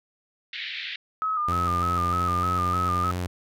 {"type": "band-pass noise", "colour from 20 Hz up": "pink", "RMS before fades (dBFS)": -34, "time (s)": [0.53, 0.96], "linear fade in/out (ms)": 2, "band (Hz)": [1800, 4100], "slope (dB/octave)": 48}
{"type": "tone with vibrato", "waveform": "sine", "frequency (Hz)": 1244.5, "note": "D#6", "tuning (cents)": 0, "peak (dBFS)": -23, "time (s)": [1.22, 3.11], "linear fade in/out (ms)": 0, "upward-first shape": "square", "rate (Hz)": 3.3, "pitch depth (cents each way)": 50}
{"type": "tone with pitch glide", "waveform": "sawtooth", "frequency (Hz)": [87.31, 89.51], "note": ["F2", "F2"], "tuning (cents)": [0, 43], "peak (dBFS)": -23, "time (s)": [1.48, 3.27], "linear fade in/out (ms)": 5, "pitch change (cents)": 43, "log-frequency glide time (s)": [2.02, 2.5]}
{"effects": []}